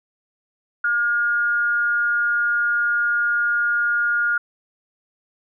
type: tone with frequency modulation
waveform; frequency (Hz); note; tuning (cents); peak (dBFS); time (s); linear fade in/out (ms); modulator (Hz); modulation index
sine; 1424; F6; +33; -17; 0.84-4.38; 5; 233; 0.25
effects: none